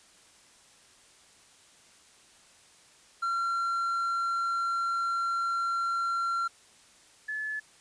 triangle / sine tone pair in turn, 1369 / 1724.8 Hz, F6 / A6, -35 / -35 cents, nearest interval major third, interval 400 cents, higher second, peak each -25 / -31 dBFS, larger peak first, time 3.22-6.48 / 7.28-7.6 s, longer first, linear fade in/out 10 ms, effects white hiss -58 dBFS RMS until 7.8 s + resampled to 22050 Hz

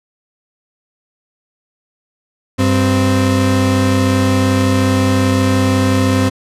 35% pulse tone pair together, 97.54 / 260.6 Hz, G2 / C4, -8 / -7 cents, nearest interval octave + perfect fourth, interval 1701 cents, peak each -12 dBFS, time 2.58-6.3 s, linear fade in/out 20 ms, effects low-pass 11000 Hz 12 dB/octave

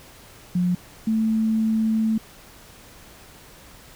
sine tone pair in turn, 178.6 / 220.9 Hz, F3 / A3, +39 / +7 cents, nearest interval major third, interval 368 cents, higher second, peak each -18 dBFS, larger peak neither, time 0.55-0.75 / 1.07-2.18 s, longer second, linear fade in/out 5 ms, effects pink hiss -47 dBFS RMS until 3.95 s

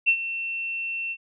sine tone with ADSR envelope, 2700 Hz, E7, 41 cents sharp, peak -14 dBFS, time 0.06-1.17 s, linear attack 26 ms, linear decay 73 ms, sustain -13 dB, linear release 56 ms, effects none

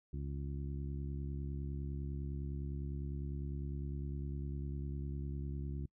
harmonic tone, 69.9 Hz, C#2, 15 cents sharp, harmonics 1 / 2 / 3 / 4 / 5, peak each -40 / -42 / -50 / -51 / -53 dBFS, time 0.13-5.86 s, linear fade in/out 5 ms, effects noise-tail reverb RT60 0.1 s tail -26 dB re dry

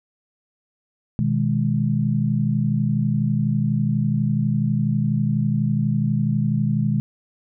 sine chord, G# minor, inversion first, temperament equal, 123.47 / 155.56 / 207.7 Hz, B2 / D#3 / G#3, 0 / 0 / 0 cents, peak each -22 dBFS, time 1.19-7 s, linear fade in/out 0 ms, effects none

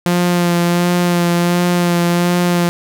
sawtooth tone with vibrato, 174.61 Hz, F3, in tune, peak -8 dBFS, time 0.06-2.69 s, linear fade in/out 0 ms, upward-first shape sine, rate 1.4 Hz, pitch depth 20 cents each way, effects none

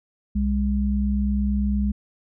sine tone pair together, 64.29 / 204.1 Hz, C2 / G#3, -30 / -30 cents, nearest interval octave + minor sixth, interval 2000 cents, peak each -22 dBFS, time 0.35-1.92 s, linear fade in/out 10 ms, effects none

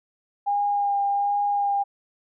sine tone with vibrato, 809 Hz, G#5, 46 cents flat, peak -20 dBFS, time 0.46-1.84 s, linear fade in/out 20 ms, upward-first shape sine, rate 1.3 Hz, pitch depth 15 cents each way, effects none

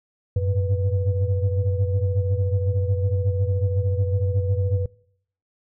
sine tone cluster, 93.5 / 101.7 / 107.2 / 491.9 Hz, F#2 / G#2 / A2 / B4, +19 / -36 / -45 / -7 cents, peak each -20 / -27 / -28 / -29 dBFS, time 0.36-4.86 s, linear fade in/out 5 ms, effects noise-tail reverb RT60 0.7 s tail -24 dB re dry + tanh soft clip ceiling -9 dBFS

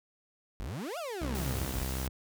35% pulse exponential two-way sweep, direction up then down, 41.41 to 727 to 41.41 Hz, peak -34 dBFS, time 0.6-1.83 s, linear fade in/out 0 ms, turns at 0.98 s
sawtooth tone, 65.2 Hz, C2, 5 cents flat, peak -29 dBFS, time 1.21-2.09 s, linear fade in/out 10 ms
white noise, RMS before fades -42 dBFS, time 1.35-2.07 s, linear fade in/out 0 ms
effects none

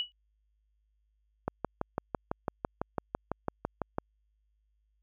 sine tone with exponential decay, 2936 Hz, F#7, 14 cents flat, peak -26 dBFS, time 0-0.12 s, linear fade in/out 0 ms, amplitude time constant 25 ms
click train, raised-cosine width 1 ms, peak -16 dBFS, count 16, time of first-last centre 1.48-3.984 s, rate 5.99 Hz
effects added 52 Hz sine -70 dBFS peak until 5.02 s

